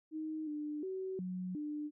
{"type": "tone with pitch steps", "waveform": "sine", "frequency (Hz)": [312.7, 298.9, 378, 183.2, 298.4], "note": ["D#4", "D4", "F#4", "F#3", "D4"], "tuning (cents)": [9, 31, 37, -17, 28], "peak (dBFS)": -37, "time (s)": [0.11, 1.91], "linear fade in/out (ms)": 50, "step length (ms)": 360, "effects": []}